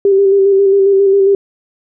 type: tone with vibrato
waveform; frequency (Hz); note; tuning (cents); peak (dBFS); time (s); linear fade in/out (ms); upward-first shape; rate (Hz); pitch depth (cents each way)
sine; 393; G4; +4; -6; 0.05-1.35; 2; square; 7.4; 25
effects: none